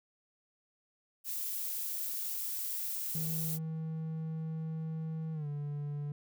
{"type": "noise", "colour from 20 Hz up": "violet", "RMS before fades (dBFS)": -37, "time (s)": [1.24, 3.59], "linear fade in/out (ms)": 50}
{"type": "tone with pitch glide", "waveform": "triangle", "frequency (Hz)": [159.8, 145.69], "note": ["D#3", "D3"], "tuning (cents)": [47, -14], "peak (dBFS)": -33, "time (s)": [3.15, 6.12], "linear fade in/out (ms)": 2, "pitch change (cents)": -161, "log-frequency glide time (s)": [5.33, 5.47]}
{"effects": []}